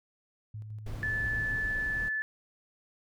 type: tone with tremolo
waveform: sine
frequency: 107.1 Hz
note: A2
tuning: 46 cents flat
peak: -37 dBFS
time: 0.54-1.56 s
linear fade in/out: 5 ms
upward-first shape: square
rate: 6.1 Hz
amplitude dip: 35%
type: noise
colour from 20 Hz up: brown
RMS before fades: -39 dBFS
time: 0.86-2.09 s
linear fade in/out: 5 ms
type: tone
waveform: sine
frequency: 1740 Hz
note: A6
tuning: 20 cents flat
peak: -29 dBFS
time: 1.03-2.22 s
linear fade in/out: 0 ms
effects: none